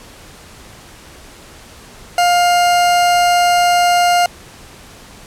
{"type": "tone", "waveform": "40% pulse", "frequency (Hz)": 705, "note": "F5", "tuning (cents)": 16, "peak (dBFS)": -9, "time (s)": [2.18, 4.26], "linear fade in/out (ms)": 2, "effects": ["pink hiss -39 dBFS RMS until 5.26 s", "low-pass 11000 Hz 12 dB/octave"]}